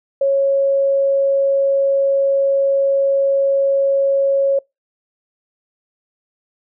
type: tone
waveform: sine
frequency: 550 Hz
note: C#5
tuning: 14 cents flat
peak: -12 dBFS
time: 0.21-4.59 s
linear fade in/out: 5 ms
effects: noise-tail reverb RT60 0.2 s tail -26 dB re dry